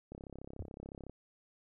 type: click train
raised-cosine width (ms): 2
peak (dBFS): -33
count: 34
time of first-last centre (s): 0.12-1.096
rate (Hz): 33.8
type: tone with exponential decay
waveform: sine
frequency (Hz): 84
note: E2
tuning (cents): +33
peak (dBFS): -33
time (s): 0.6-0.68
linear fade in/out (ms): 0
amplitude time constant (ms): 17
effects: none